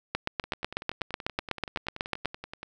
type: two click trains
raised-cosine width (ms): 0.3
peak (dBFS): -11 / -22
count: 18 / 24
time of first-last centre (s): 0.15-2.257 / 0.44-2.63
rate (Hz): 8.07 / 10.5
effects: none